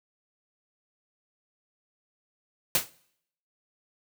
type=noise with exponential decay; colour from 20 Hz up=white; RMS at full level=-19 dBFS; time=2.75-2.9 s; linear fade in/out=1 ms; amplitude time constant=31 ms; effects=noise-tail reverb RT60 0.7 s tail -22 dB re dry